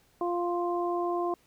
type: harmonic tone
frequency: 349.2 Hz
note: F4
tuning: in tune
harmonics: 1 / 2 / 3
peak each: -29 / -32 / -34 dBFS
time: 0.21-1.34 s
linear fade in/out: 2 ms
effects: pink hiss -65 dBFS RMS until 1.46 s